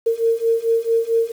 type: beating tone pair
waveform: sine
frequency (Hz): 455.2 / 459.7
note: A#4 / A#4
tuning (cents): -41 / -24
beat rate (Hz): 4.5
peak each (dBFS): -19 / -18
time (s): 0.06-1.32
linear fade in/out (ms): 10
effects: 7-bit